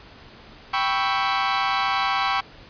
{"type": "chord", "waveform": "sawtooth", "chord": "C# half-diminished seventh", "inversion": "second", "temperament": "equal", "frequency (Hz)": [784, 987.8, 1108.7, 1318.5], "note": ["G5", "B5", "C#6", "E6"], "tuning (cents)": [0, 0, 0, 0], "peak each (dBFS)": [-21, -24, -21, -24], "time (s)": [0.73, 2.41], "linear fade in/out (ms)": 10, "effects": ["pink hiss -46 dBFS RMS until 2.69 s", "resampled to 11025 Hz"]}